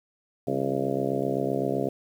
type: harmonic tone with a mistuned harmonic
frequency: 67.8 Hz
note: C#2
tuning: 38 cents flat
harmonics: 2 / 3 / 4 / 5 / 6 / 7 / 8 / 9 / 10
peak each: -34 / -35 / -31 / -34 / -30 / -34 / -34 / -34 / -34 dBFS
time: 0.47-1.89 s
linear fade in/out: 5 ms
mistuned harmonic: 3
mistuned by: -57 cents
effects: 9-bit